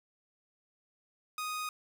sawtooth tone, 1244.5 Hz, D#6, in tune, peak -31 dBFS, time 1.38-1.69 s, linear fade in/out 2 ms, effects 11-bit

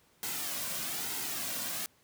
white noise with flanger, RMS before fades -36 dBFS, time 0.23-1.86 s, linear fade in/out 0 ms, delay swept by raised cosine 1.7 to 2.36 ms, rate 1.1 Hz, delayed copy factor -0.5, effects pink hiss -66 dBFS RMS until 2.03 s + high-pass 80 Hz 12 dB/octave

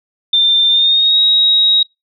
sine tone with pitch glide, 3586 to 3799 Hz, A7 to A#7, +32 to +32 cents, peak -8 dBFS, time 0.33-1.83 s, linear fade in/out 5 ms, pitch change +100 cents, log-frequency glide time 0.69-1.19 s, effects noise-tail reverb RT60 0.2 s tail -25 dB re dry

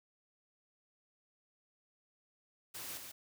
white noise with echo, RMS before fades -45 dBFS, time 2.74-2.98 s, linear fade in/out 10 ms, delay 140 ms, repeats 1, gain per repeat -4 dB, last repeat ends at 3.12 s, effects none

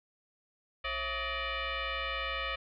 sine tone with frequency modulation, 540 Hz, C#5, 45 cents flat, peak -32 dBFS, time 0.84-2.56 s, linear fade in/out 10 ms, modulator 601 Hz, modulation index 4.6, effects none

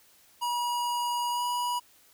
square tone with pitch glide, 963 to 973.1 Hz, B5 to B5, -44 to -26 cents, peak -28 dBFS, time 0.41-1.8 s, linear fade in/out 20 ms, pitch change +18 cents, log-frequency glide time 1.31-1.43 s, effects white hiss -60 dBFS RMS until 2.13 s

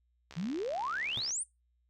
click train, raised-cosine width 0.2 ms, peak -30 dBFS, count 69, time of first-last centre 0.31-1.307 s, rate 68.2 Hz
sine exponential sweep, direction up, 152.6 to 9820 Hz, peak -32 dBFS, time 0.36-1.44 s, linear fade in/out 20 ms
sawtooth tone with exponential decay, 115.6 Hz, A#2, 14 cents flat, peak -34 dBFS, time 1.17-1.25 s, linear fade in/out 0 ms, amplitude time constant 17 ms
effects noise-tail reverb RT60 0.2 s tail -21 dB re dry + added 60 Hz sine -70 dBFS peak until 1.89 s

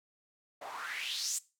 white noise with band-pass filter sweep, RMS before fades -38 dBFS, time 0.61-1.39 s, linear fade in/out 10 ms, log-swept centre 670 to 8100 Hz, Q 4.5, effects noise-tail reverb RT60 0.3 s tail -20 dB re dry

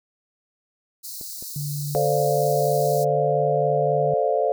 white high-pass noise, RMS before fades -35 dBFS, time 1.03-3.05 s, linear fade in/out 20 ms, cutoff 4000 Hz, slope 96 dB/octave
clicks, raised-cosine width 2 ms, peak -28 dBFS, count 2, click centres 1.212 / 1.425 s
sine tone with pitch glide, 145.5 to 147.19 Hz, D3 to D3, -16 to +4 cents, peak -26 dBFS, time 1.56-4.14 s, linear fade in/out 2 ms, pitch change +20 cents, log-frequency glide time 2.3-3.18 s
sine chord, D minor seventh, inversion second, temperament equal, 440 / 523.3 / 587.3 / 698.5 Hz, A4 / C5 / D5 / F5, 0 / 0 / 0 / 0 cents, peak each -24 dBFS, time 1.95-4.52 s, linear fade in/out 0 ms
effects none

